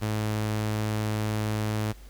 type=tone; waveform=sawtooth; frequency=107.3 Hz; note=A2; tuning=43 cents flat; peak=-22 dBFS; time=0.01-1.93 s; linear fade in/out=20 ms; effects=added 50 Hz sine -44 dBFS peak until 2.09 s + pink hiss -55 dBFS RMS until 2.09 s